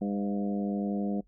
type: harmonic tone with a mistuned harmonic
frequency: 101.3 Hz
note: G#2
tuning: 43 cents flat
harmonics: 2 / 3 / 4 / 5 / 6 / 7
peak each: -29 / -36 / -41 / -40 / -44 / -43 dBFS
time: 0.01-1.21 s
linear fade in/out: 10 ms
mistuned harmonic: 6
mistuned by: +31 cents
effects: noise-tail reverb RT60 0.1 s tail -21 dB re dry + added 43 Hz sine -59 dBFS peak until 1.27 s